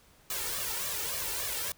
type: noise with flanger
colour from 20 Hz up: white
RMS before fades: -34 dBFS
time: 0.3-1.72 s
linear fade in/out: 2 ms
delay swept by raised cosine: 1.7 to 2.25 ms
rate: 3.5 Hz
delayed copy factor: +0.85
effects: pink hiss -61 dBFS RMS until 1.77 s